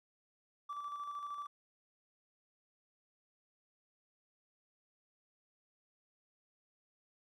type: tone with tremolo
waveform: triangle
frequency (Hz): 1162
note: D6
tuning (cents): -19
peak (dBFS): -36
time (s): 0.69-1.47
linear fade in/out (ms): 10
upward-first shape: square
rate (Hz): 13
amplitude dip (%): 45
effects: tanh soft clip ceiling -35 dBFS